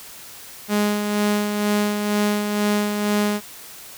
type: tone with tremolo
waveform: sawtooth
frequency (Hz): 207.7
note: G#3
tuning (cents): 0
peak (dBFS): -13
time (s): 0.68-3.41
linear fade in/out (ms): 50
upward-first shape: sine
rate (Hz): 2.1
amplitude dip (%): 45
effects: white hiss -40 dBFS RMS until 3.97 s